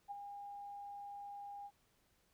sine tone with ADSR envelope, 810 Hz, G#5, 43 cents flat, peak -40 dBFS, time 0.08-1.71 s, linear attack 31 ms, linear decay 19 ms, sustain -6 dB, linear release 53 ms, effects pink hiss -75 dBFS RMS until 2.33 s

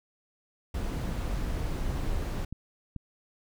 brown noise, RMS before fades -31 dBFS, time 0.74-2.45 s, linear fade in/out 5 ms
clicks, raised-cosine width 5 ms, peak -25 dBFS, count 2, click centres 2.526 / 2.963 s
effects none

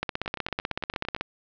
two click trains, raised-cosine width 0.3 ms, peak -19 / -11 dBFS, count 9 / 20, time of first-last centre 0.26-1.164 / 0.03-1.21 s, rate 8.85 / 16.1 Hz, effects low-pass 5000 Hz 12 dB/octave

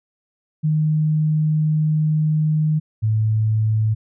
sine tone pair in turn, 154.4 / 109.18 Hz, D#3 / A2, -13 / -13 cents, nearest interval tritone, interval 600 cents, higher first, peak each -15 dBFS, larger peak neither, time 0.63-2.8 / 3.02-3.95 s, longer first, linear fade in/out 20 ms, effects none

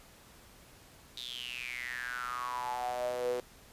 sawtooth tone with high-pass filter sweep, 123.8 Hz, B2, 5 cents sharp, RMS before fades -37 dBFS, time 1.17-3.4 s, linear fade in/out 0 ms, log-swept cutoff 3800 to 440 Hz, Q 10, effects pink hiss -57 dBFS RMS until 3.72 s + resampled to 32000 Hz

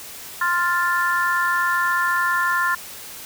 sine chord, F major, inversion second, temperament equal, 1046.5 / 1396.9 / 1760 Hz, C6 / F6 / A6, 0 / 0 / 0 cents, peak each -22 dBFS, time 0.41-2.75 s, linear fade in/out 5 ms, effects white hiss -37 dBFS RMS until 3.25 s

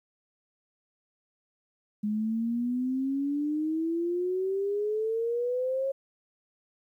sine exponential sweep, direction up, 207.7 to 547 Hz, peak -26 dBFS, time 2.03-5.92 s, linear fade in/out 10 ms, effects 11-bit

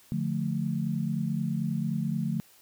sine chord, D minor, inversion none, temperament just, 146.83 / 176.2 / 220.2 Hz, D3 / F3 / A3, 0 / +16 / +2 cents, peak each -31 dBFS, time 0.12-2.4 s, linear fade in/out 0 ms, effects white hiss -58 dBFS RMS until 2.61 s

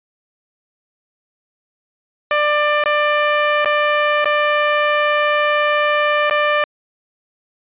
15% pulse tone with dropouts, 594 Hz, D5, 20 cents sharp, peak -7 dBFS, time 2.31-6.64 s, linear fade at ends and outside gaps 1 ms, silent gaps 2.839-2.858 / 3.647-3.657 / 4.245-4.256 / 6.298-6.309 s, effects resampled to 8000 Hz

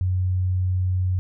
sine tone, 92 Hz, F#2, 9 cents flat, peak -19 dBFS, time 0.01-1.19 s, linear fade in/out 0 ms, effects none

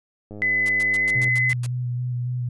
click train, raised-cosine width 2 ms, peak -25 dBFS, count 102, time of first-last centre 0.31-1.281 s, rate 104 Hz
sine tone with pitch glide, 2014 to 2030 Hz, B6 to B6, +33 to +47 cents, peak -18 dBFS, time 0.42-1.53 s, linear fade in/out 0 ms, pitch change +14 cents, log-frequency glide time 0.85-1.05 s
white noise bursts, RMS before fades -35 dBFS, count 8, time 0.66-1.662 s, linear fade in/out 0 ms, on 29 ms, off 110 ms
sine tone with vibrato, 123.47 Hz, B2, in tune, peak -23 dBFS, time 1.15-2.49 s, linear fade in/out 5 ms, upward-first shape square, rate 3.6 Hz, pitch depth 16 cents each way
effects resampled to 24000 Hz

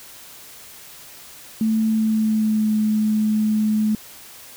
sine tone with pitch glide, 220.4 to 214.7 Hz, A3 to A3, +3 to -42 cents, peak -16 dBFS, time 1.61-3.95 s, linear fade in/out 2 ms, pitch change -45 cents, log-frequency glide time 1.86-2.73 s, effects white hiss -42 dBFS RMS until 4.56 s

